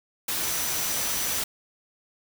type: tone in noise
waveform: sine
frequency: 5920 Hz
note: F#8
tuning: in tune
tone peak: -34 dBFS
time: 0.43-1.39 s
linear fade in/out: 5 ms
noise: white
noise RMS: -28 dBFS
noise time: 0.28-1.44 s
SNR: -9 dB
effects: none